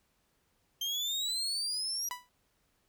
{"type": "exponential sweep", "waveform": "35% pulse", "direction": "up", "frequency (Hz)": [3144, 5800], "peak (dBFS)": -30, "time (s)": [0.81, 2.09], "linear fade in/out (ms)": 5}
{"type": "tone with exponential decay", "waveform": "sawtooth", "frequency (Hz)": 987.8, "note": "B5", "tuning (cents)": 0, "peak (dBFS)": -29, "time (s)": [2.11, 2.29], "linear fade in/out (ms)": 0, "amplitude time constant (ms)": 38}
{"effects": ["pink hiss -74 dBFS RMS until 2.88 s"]}